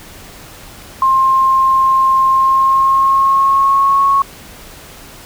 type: tone with pitch glide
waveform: sine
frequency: 1060 to 1101.8 Hz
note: C6 to C#6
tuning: +22 to -11 cents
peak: -8 dBFS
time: 1.02-4.22 s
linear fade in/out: 2 ms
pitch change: +67 cents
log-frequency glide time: 2.28-4.04 s
effects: pink hiss -36 dBFS RMS until 5.25 s